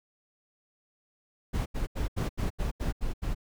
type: noise bursts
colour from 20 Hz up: brown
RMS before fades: -29 dBFS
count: 9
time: 1.53-3.348 s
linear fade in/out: 20 ms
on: 130 ms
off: 81 ms
effects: none